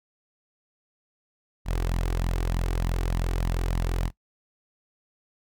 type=tone with flanger; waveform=sawtooth; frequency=43.03 Hz; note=F1; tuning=25 cents flat; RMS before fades=-26 dBFS; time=1.65-4.11 s; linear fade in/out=50 ms; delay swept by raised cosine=0.98 to 2.68 ms; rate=3.3 Hz; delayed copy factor=+0.5; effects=noise-tail reverb RT60 0.1 s tail -19 dB re dry